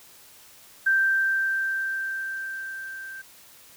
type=tone with level ramp; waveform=sine; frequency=1568 Hz; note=G6; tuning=in tune; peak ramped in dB=-17 to -36 dBFS; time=0.86-3.22 s; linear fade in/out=10 ms; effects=white hiss -51 dBFS RMS until 3.76 s